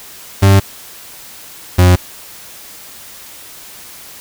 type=tone pair in turn; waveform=40% pulse; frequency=98 / 89.9 Hz; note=G2 / F#2; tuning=0 / -49 cents; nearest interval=minor second; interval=149 cents; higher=first; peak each=-4 dBFS; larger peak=neither; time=0.42-0.6 / 1.78-1.96 s; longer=neither; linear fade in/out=10 ms; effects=white hiss -35 dBFS RMS until 4.2 s